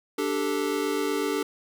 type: chord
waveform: square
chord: D suspended fourth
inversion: none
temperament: equal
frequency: 293.7 / 392 / 440 Hz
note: D4 / G4 / A4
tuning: 0 / 0 / 0 cents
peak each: -30 dBFS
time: 0.18-1.43 s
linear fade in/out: 5 ms
effects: none